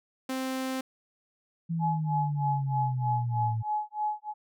sawtooth tone, 261.6 Hz, C4, in tune, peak -26 dBFS, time 0.29-0.81 s, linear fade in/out 5 ms
sine exponential sweep, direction down, 167.7 to 110.3 Hz, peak -27 dBFS, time 1.69-3.63 s, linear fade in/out 20 ms
sine tone with tremolo, 847 Hz, G#5, 34 cents sharp, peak -25 dBFS, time 1.79-4.34 s, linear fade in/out 50 ms, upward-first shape sine, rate 3.2 Hz, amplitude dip 100%
effects none

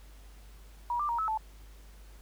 sine tone with pitch steps, 958 / 1184 / 939 / 1299 / 875 Hz, A#5 / D6 / A#5 / E6 / A5, +47 / +14 / +12 / -26 / -10 cents, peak -28 dBFS, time 0.9-1.375 s, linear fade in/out 2 ms, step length 95 ms, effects added 50 Hz sine -49 dBFS peak until 2.21 s + pink hiss -60 dBFS RMS until 2.21 s

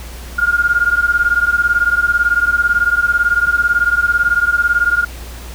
sine beating tone pair, 1409 / 1427 Hz, F6 / F6, +15 / +37 cents, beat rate 18 Hz, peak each -14 dBFS, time 0.38-5.05 s, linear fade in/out 10 ms, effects added 60 Hz sine -29 dBFS peak until 5.54 s + pink hiss -35 dBFS RMS until 5.54 s

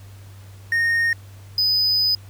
triangle tone pair in turn, 1848 / 4997 Hz, A#6 / D#8, -16 / +7 cents, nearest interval octave + perfect fourth, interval 1723 cents, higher second, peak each -15 / -15 dBFS, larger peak neither, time 0.72-1.13 / 1.58-2.15 s, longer second, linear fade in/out 2 ms, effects added 98 Hz sine -39 dBFS peak until 2.29 s + pink hiss -51 dBFS RMS until 2.29 s

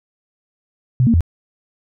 sine tone with pitch steps, 126.5 / 230.8 / 83.8 Hz, B2 / A#3 / E2, +42 / -17 / +29 cents, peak -10 dBFS, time 1-1.207 s, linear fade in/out 0 ms, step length 69 ms, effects none

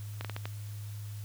slowing click train, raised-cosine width 0.3 ms, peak -21 dBFS, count 5, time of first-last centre 0.21-0.455 s, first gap 37 ms, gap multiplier 1.35, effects added 104 Hz sine -38 dBFS peak until 1.24 s + white hiss -54 dBFS RMS until 1.24 s

